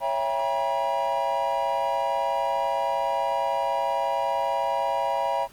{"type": "chord", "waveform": "triangle", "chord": "C# diminished seventh", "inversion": "none", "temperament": "just", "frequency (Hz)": [554.4, 665.2, 798.3, 957.9], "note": ["C#5", "E5", "G5", "Bb5"], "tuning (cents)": [0, 16, 31, 47], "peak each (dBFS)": [-28, -27, -27, -25], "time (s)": [0, 5.48], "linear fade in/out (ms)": 50, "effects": ["pink hiss -53 dBFS RMS until 5.52 s", "Opus 24 kbps"]}